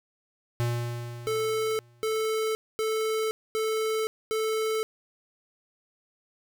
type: tone with exponential decay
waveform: square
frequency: 119.3 Hz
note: A#2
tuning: 41 cents sharp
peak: -24 dBFS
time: 0.6-2.26 s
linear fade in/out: 0 ms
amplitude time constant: 360 ms
type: tone bursts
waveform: square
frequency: 438.7 Hz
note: A4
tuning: 5 cents flat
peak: -26 dBFS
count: 5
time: 1.27-4.83 s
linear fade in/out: 0 ms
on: 520 ms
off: 240 ms
effects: none